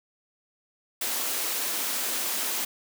white high-pass noise, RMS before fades -29 dBFS, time 1.01-2.65 s, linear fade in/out 5 ms, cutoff 210 Hz, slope 48 dB/octave, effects none

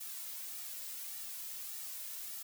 blue noise with flanger, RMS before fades -44 dBFS, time 0-2.43 s, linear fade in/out 10 ms, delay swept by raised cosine 1.9 to 2.63 ms, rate 1.7 Hz, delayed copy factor -0.6, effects none

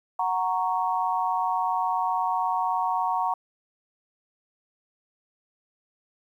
sine chord, F# major, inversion none, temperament equal, 740 / 932.3 / 1108.7 Hz, F#5 / A#5 / C#6, 0 / 0 / 0 cents, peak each -27 / -26 / -29 dBFS, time 0.19-3.34 s, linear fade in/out 5 ms, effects 10-bit

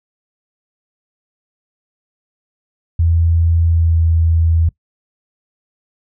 sine tone with pitch glide, 83.4 to 82.25 Hz, E2 to E2, +21 to -3 cents, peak -10 dBFS, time 2.99-4.69 s, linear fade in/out 5 ms, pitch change -24 cents, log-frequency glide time 3.67-3.99 s, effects noise-tail reverb RT60 0.1 s tail -21 dB re dry

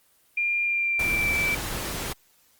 sine tone with pitch glide, 2400 to 2325 Hz, D7 to D7, +37 to -18 cents, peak -22 dBFS, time 0.37-1.55 s, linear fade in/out 5 ms, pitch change -55 cents, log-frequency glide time 0.62-1.36 s
pink noise, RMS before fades -31 dBFS, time 0.99-2.13 s, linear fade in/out 5 ms
effects white hiss -62 dBFS RMS until 2.59 s + Opus 24 kbps

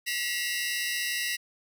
sawtooth tone cluster, 1933 / 2119 / 2719 / 2871 / 4896 Hz, B6 / C7 / F7 / F7 / D#8, -38 / +21 / -47 / +47 / -29 cents, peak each -28 / -35 / -31 / -35 / -35 dBFS, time 0.06-1.37 s, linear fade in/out 20 ms, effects none

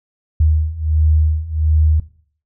sine beating tone pair, 76.9 / 78.3 Hz, D#2 / D#2, -20 / +11 cents, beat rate 1.4 Hz, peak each -16 / -14 dBFS, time 0.4-2 s, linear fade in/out 5 ms, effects noise-tail reverb RT60 0.5 s tail -17 dB re dry

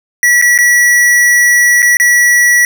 square tone with dropouts, 1940 Hz, B6, 31 cents flat, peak -6 dBFS, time 0.23-2.65 s, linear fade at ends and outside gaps 1 ms, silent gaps 0.415-0.423 / 0.578-0.587 / 1.821-1.827 / 1.97-1.999 s, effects none

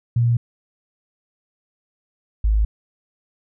sine tone pair in turn, 118.5 / 53.09 Hz, A#2 / G#1, +29 / +39 cents, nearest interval octave + major second, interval 1390 cents, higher first, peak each -14 dBFS, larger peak neither, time 0.16-0.37 / 2.44-2.65 s, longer neither, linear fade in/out 5 ms, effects none

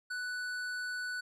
sine tone with hard clipping, 1486 Hz, F#6, 7 cents sharp, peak -37 dBFS, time 0.1-1.21 s, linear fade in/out 10 ms, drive 11 dB, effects none

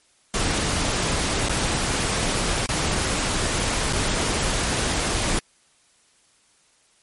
pink noise with dropouts, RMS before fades -23 dBFS, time 0.34-5.39 s, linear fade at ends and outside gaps 1 ms, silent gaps 1.486-1.494 / 2.661-2.69 / 3.927-3.932 s, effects white hiss -60 dBFS RMS until 7.02 s + MP3 48 kbps

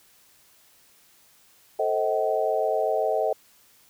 sine chord, A diminished seventh, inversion none, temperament just, 440 / 528 / 633.6 / 760.3 Hz, A4 / C5 / Eb5 / Gb5, 0 / +16 / +31 / +47 cents, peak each -27 / -29 / -25 / -28 dBFS, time 1.79-3.33 s, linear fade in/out 5 ms, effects white hiss -58 dBFS RMS until 3.89 s

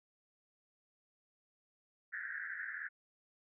pink band-pass noise, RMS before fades -43 dBFS, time 2.12-2.89 s, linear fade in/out 20 ms, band 1500 to 1900 Hz, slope 96 dB/octave, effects none

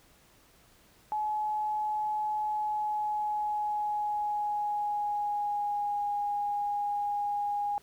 sine tone with pitch glide, 850 to 821 Hz, G#5 to G#5, +40 to -20 cents, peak -28 dBFS, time 1.12-7.78 s, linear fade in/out 0 ms, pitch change -60 cents, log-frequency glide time 2.4-6.08 s, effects pink hiss -61 dBFS RMS until 7.82 s

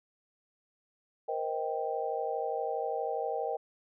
sine chord, C minor seventh, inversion third, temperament just, 470.9 / 523.3 / 627.9 / 784.9 Hz, Bb4 / C5 / Eb5 / G5, +18 / 0 / +16 / +2 cents, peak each -35 / -38 / -37 / -35 dBFS, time 1.28-3.57 s, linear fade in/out 10 ms, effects none

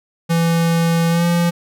square tone with pitch glide, 167 to 171.79 Hz, E3 to F3, +23 to -28 cents, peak -14 dBFS, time 0.29-1.51 s, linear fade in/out 20 ms, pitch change +49 cents, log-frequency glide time 1.09-1.25 s, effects none

